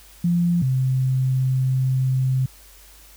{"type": "tone pair in turn", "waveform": "sine", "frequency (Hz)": [173.2, 130.47], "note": ["F3", "C3"], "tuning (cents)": [-14, -5], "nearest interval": "perfect fourth", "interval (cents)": 491, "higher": "first", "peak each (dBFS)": [-16, -17], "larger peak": "first", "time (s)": [[0.24, 0.62], [0.62, 2.46]], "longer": "second", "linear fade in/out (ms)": 5, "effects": ["added 50 Hz sine -49 dBFS peak until 3.16 s", "white hiss -49 dBFS RMS until 3.16 s"]}